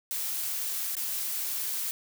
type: noise with dropouts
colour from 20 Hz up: blue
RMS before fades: -32 dBFS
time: 0.11-1.91 s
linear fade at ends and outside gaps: 0 ms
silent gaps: 0.952-0.968 s
effects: none